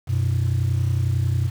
sine tone pair together, 92.5 / 123.54 Hz, F#2 / B2, 0 / +1 cents, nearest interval perfect fourth, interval 501 cents, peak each -19 dBFS, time 0.07-1.51 s, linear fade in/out 50 ms, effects tanh soft clip ceiling -15 dBFS + 7-bit

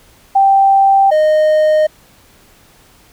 sine / triangle tone pair in turn, 783 / 617 Hz, G5 / D#5, -2 / -15 cents, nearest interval major third, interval 413 cents, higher first, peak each -6 dBFS, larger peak neither, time 0.35-1.11 / 1.11-1.87 s, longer neither, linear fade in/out 10 ms, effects pink hiss -47 dBFS RMS until 3.12 s

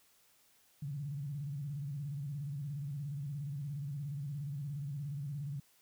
sine tone with vibrato, 142.6 Hz, C#3, 49 cents sharp, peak -37 dBFS, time 0.82-5.6 s, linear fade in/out 5 ms, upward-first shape square, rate 17 Hz, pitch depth 98 cents each way, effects white hiss -68 dBFS RMS until 5.81 s

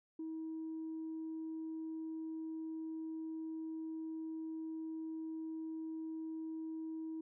sine tone, 320.1 Hz, D#4, 49 cents sharp, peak -39 dBFS, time 0.19-7.21 s, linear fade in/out 5 ms, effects tanh soft clip ceiling -37 dBFS

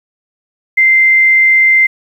sine tone, 2084 Hz, C7, 7 cents flat, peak -5 dBFS, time 0.77-1.87 s, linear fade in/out 10 ms, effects 7-bit

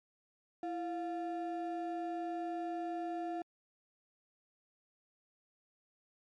triangle ring-modulated tone, 520 Hz, C5, 11 cents flat, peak -31 dBFS, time 0.63-3.42 s, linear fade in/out 2 ms, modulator 186 Hz, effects MP3 48 kbps

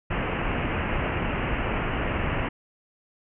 pink low-pass noise, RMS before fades -27 dBFS, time 0.1-2.49 s, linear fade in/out 10 ms, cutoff 2900 Hz, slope 96 dB/octave, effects none

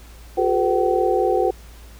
sine tone cluster, 359.9 / 400.5 / 439.3 / 504 / 762 Hz, F#4 / G4 / A4 / B4 / G5, -48 / +37 / -3 / +35 / -49 cents, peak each -21 / -24 / -24 / -22 / -22 dBFS, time 0.37-1.51 s, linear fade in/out 10 ms, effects added 57 Hz sine -40 dBFS peak until 1.99 s + pink hiss -48 dBFS RMS until 1.99 s

